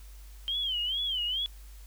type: tone with vibrato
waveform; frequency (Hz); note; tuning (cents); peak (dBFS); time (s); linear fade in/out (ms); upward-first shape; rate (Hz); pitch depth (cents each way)
sine; 3119; G7; -9; -28; 0.48-1.46; 0; sine; 2.3; 150
effects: added 50 Hz sine -45 dBFS peak until 1.86 s + white hiss -58 dBFS RMS until 1.86 s